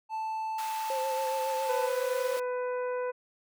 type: tone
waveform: triangle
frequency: 880 Hz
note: A5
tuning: in tune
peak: -29 dBFS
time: 0.09-1.9 s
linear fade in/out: 50 ms
type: high-pass noise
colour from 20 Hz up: pink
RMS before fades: -43 dBFS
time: 0.58-2.4 s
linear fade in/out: 5 ms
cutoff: 820 Hz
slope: 24 dB/octave
type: tone with vibrato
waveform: sine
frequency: 527 Hz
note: C5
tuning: 12 cents sharp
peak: -31 dBFS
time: 0.9-2.37 s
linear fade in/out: 2 ms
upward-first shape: sine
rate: 7.2 Hz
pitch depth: 33 cents each way
type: harmonic tone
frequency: 498.1 Hz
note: B4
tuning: 15 cents sharp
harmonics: 1 / 2 / 3 / 4 / 5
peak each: -30 / -38 / -43 / -51 / -51 dBFS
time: 1.68-3.12 s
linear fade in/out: 20 ms
effects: none